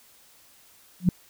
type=tone with exponential growth; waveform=sine; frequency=180 Hz; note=F#3; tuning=47 cents flat; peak=-11 dBFS; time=1-1.09 s; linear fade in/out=2 ms; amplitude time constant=19 ms; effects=white hiss -56 dBFS RMS until 1.29 s